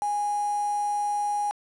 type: tone with quantisation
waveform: sine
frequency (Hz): 825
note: G#5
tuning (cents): -12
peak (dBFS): -24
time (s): 0.02-1.51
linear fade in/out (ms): 0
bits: 6
effects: low-pass 8000 Hz 12 dB/octave